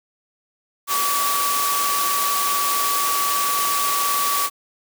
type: tone in noise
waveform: sine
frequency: 1142 Hz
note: D6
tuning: 49 cents flat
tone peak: -21 dBFS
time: 0.87-4.5 s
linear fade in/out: 50 ms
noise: white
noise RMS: -23 dBFS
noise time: 0.87-4.5 s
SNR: -1 dB
effects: high-pass 300 Hz 12 dB/octave